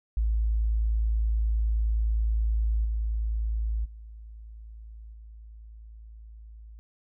sine tone with level steps, 54.8 Hz, A1, 6 cents flat, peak -22 / -25 / -41 / -43 dBFS, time 0.17-6.79 s, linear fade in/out 0 ms, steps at 2.84 / 3.84 / 5.12 s, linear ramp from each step 20 ms, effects none

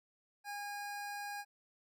25% pulse tone, 817 Hz, G#5, 29 cents flat, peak -37 dBFS, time 0.44-1.45 s, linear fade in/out 50 ms, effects none

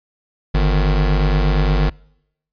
square tone pair together, 48.76 / 154.8 Hz, G1 / D#3, -8 / -9 cents, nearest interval octave + minor sixth, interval 1999 cents, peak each -14 / -21 dBFS, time 0.54-1.9 s, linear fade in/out 10 ms, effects noise-tail reverb RT60 0.8 s tail -26 dB re dry + resampled to 11025 Hz

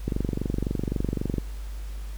click train, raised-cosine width 3 ms, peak -13 dBFS, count 32, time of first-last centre 0.08-1.383 s, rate 23.8 Hz, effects added 50 Hz sine -32 dBFS peak until 2.17 s + pink hiss -50 dBFS RMS until 2.17 s

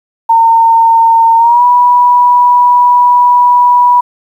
sine tone with pitch glide, 912 to 977.5 Hz, A#5 to B5, -38 to -18 cents, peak -3 dBFS, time 0.29-4.01 s, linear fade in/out 10 ms, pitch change +120 cents, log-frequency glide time 1.37-1.63 s, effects 7-bit

